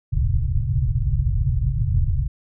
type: low-pass noise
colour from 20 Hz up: white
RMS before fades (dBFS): -20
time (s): 0.12-2.28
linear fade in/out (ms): 10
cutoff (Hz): 140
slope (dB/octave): 96
effects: none